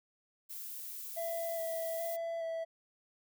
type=noise; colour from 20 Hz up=violet; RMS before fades=-44 dBFS; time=0.49-2.17 s; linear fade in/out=20 ms
type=tone with vibrato; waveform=triangle; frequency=662 Hz; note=E5; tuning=7 cents sharp; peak=-33 dBFS; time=1.16-2.65 s; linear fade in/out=20 ms; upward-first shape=square; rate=1.2 Hz; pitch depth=14 cents each way
effects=none